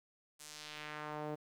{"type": "tone with band-pass filter sweep", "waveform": "sawtooth", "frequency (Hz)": 151.1, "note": "D3", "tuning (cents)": 50, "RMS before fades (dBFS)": -45, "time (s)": [0.39, 1.36], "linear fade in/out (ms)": 20, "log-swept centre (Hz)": [9200, 470], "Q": 1.2, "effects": ["11-bit"]}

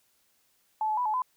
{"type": "tone with pitch steps", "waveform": "sine", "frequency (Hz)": [867, 859, 988, 859, 1011], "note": ["A5", "A5", "B5", "A5", "B5"], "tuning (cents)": [-26, -42, 0, -42, 40], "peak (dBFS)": -25, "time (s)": [0.81, 1.22], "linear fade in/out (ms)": 2, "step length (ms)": 82, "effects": ["white hiss -69 dBFS RMS until 1.36 s"]}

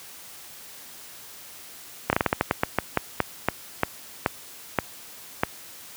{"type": "slowing click train", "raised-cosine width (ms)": 0.5, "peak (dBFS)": -4, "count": 17, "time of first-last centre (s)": [2.1, 5.435], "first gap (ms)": 29, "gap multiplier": 1.23, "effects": ["white hiss -44 dBFS RMS until 5.96 s", "high-pass 60 Hz 12 dB/octave"]}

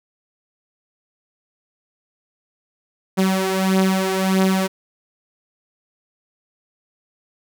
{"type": "beating tone pair", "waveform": "sawtooth", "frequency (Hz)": [189.3, 190.9], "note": ["F#3", "G3"], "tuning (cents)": [40, -46], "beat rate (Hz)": 1.6, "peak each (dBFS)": [-14, -17], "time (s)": [3.17, 4.68], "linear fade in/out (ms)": 20, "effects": []}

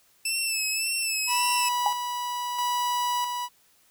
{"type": "tone with vibrato", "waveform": "15% pulse", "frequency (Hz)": 2637, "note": "E7", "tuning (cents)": 0, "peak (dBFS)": -18, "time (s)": [0.25, 1.69], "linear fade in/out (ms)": 5, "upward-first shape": "sine", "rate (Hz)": 1.8, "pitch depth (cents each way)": 52}
{"type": "tone with tremolo", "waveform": "45% pulse", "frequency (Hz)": 979, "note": "B5", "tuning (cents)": -15, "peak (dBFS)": -24, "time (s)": [1.27, 3.49], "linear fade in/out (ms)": 50, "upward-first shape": "square", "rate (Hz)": 0.76, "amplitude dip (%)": 40}
{"type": "tone with exponential decay", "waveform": "sine", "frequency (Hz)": 831, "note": "G#5", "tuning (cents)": 1, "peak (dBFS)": -17, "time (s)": [1.86, 1.96], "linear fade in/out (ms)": 2, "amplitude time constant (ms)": 21}
{"effects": ["white hiss -62 dBFS RMS until 3.9 s"]}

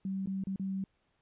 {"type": "tone with dropouts", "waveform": "sine", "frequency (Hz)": 192.4, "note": "G3", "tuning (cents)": -32, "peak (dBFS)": -32, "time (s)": [0.05, 0.84], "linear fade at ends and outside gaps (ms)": 2, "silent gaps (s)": [[0.26, 0.272], [0.438, 0.47], [0.56, 0.596]], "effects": ["pink hiss -75 dBFS RMS until 1.21 s", "resampled to 8000 Hz"]}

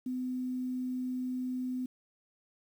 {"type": "tone", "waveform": "sine", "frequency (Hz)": 253.6, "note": "B3", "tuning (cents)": 46, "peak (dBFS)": -32, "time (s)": [0.06, 1.86], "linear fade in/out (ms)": 5, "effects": ["10-bit"]}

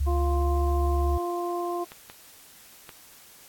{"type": "tone", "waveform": "sine", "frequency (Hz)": 70.2, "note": "C#2", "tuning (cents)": 22, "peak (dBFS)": -22, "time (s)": [0, 1.18], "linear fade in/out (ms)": 10}
{"type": "harmonic tone", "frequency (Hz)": 349.2, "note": "F4", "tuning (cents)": 0, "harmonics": [1, 2, 3], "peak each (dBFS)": [-29, -32, -34], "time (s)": [0.06, 1.85], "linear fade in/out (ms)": 20}
{"type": "clicks", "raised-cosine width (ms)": 0.3, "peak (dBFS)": -26, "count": 3, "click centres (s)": [1.919, 2.099, 2.892]}
{"effects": ["white hiss -51 dBFS RMS until 3.48 s", "AAC 64 kbps"]}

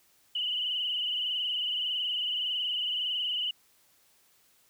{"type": "tone with frequency modulation", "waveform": "sine", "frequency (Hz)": 2960, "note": "F#7", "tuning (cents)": 0, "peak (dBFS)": -28, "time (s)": [0.35, 3.51], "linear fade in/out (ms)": 5, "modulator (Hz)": 21.7, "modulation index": 4.8, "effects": ["white hiss -65 dBFS RMS until 4.69 s"]}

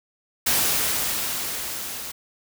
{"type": "noise with level ramp", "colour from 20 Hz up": "white", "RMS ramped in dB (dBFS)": [-20, -34], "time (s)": [0.46, 2.12], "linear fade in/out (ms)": 10, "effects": []}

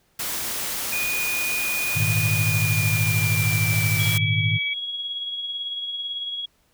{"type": "noise", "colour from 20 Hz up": "white", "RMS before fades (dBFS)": -28, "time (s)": [0.19, 4.18], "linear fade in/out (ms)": 5}
{"type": "tone with pitch glide", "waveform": "sine", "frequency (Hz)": [2461, 2283], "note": ["D#7", "D7"], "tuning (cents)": [-20, -50], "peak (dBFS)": -24, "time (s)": [0.92, 4.74], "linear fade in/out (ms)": 10, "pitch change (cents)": -130, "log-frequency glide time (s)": [2.33, 4.43]}
{"type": "chord", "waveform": "sine", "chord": "Ab suspended second", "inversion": "none", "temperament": "equal with one note detuned", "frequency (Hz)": [103.83, 116.95, 155.56], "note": ["Ab2", "Bb2", "Eb3"], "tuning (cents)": [0, 6, 0], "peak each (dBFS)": [-23, -26, -26], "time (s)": [1.95, 4.59], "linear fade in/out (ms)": 20}
{"type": "tone with tremolo", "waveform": "sine", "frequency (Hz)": 3322, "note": "G#7", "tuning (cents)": 0, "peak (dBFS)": -25, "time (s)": [3.99, 6.46], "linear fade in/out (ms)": 10, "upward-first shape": "triangle", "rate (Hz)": 18, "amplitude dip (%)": 45}
{"effects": ["pink hiss -64 dBFS RMS until 6.73 s"]}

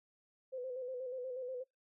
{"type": "tone with vibrato", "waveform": "sine", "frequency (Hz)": 508, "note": "B4", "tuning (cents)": 49, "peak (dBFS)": -39, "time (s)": [0.52, 1.64], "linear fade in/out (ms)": 20, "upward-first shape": "square", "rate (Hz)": 8.3, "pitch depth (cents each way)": 46, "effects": ["noise-tail reverb RT60 0.2 s tail -26 dB re dry"]}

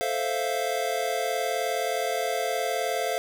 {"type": "chord", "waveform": "square", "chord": "F major seventh", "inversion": "first", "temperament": "equal", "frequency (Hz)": [440, 523.3, 659.3, 698.5], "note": ["A4", "C5", "E5", "F5"], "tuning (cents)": [0, 0, 0, 0], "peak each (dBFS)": [-33, -32, -33, -30], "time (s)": [0.01, 3.18], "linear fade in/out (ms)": 0, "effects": []}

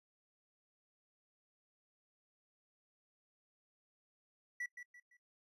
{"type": "tone with echo", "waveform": "triangle", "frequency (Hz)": 1954, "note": "B6", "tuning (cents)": -19, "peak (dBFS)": -37, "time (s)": [4.6, 4.66], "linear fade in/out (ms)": 5, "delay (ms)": 170, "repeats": 3, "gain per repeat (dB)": -9, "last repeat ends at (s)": 5.17, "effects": ["noise-tail reverb RT60 0.1 s tail -20 dB re dry", "resampled to 32000 Hz"]}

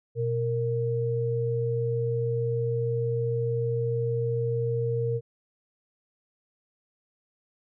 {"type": "tone pair together", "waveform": "sine", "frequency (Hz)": [121.41, 463.3], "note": ["B2", "A#4"], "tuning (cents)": [-29, -11], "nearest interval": "octave + major seventh", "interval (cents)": 2318, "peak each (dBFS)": -27, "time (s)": [0.15, 5.21], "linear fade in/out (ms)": 50, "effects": []}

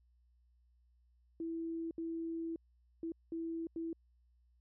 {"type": "tone bursts at uneven times", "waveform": "sine", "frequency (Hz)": 329.6, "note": "E4", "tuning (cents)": 0, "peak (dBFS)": -37, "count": 5, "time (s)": [[1.4, 1.91], [1.98, 2.56], [3.03, 3.12], [3.32, 3.67], [3.76, 3.93]], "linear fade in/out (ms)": 2, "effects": ["added 60 Hz sine -67 dBFS peak until 4.6 s"]}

